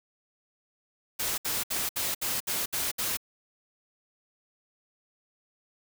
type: noise bursts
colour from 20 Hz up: white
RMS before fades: -30 dBFS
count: 8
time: 1.19-3.172 s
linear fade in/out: 10 ms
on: 190 ms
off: 66 ms
effects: none